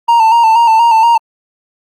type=tone with vibrato; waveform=triangle; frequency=912 Hz; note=A#5; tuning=38 cents flat; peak=-3 dBFS; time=0.08-1.18 s; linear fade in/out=10 ms; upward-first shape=square; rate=4.2 Hz; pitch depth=44 cents each way; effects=Opus 48 kbps